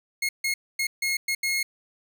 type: tone bursts at uneven times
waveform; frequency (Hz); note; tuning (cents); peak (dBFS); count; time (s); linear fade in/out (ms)
sawtooth; 2159; C#7; -46; -20; 6; 0.22-0.29 / 0.44-0.54 / 0.79-0.87 / 1.02-1.17 / 1.28-1.35 / 1.43-1.63; 5
effects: none